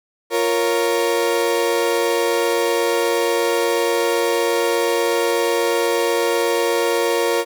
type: chord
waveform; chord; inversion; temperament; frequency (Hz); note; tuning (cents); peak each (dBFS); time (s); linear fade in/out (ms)
35% pulse; Bb minor; second; equal; 349.2 / 466.2 / 554.4; F4 / Bb4 / Db5; 0 / 0 / 0; -21 / -17 / -21; 0.3-7.45; 50
effects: none